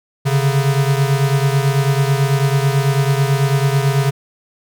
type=beating tone pair; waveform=square; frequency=135.8 / 144.9 Hz; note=C#3 / D3; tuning=-35 / -23 cents; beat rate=9.1 Hz; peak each=-15 / -19 dBFS; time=0.25-4.11 s; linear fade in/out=20 ms; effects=none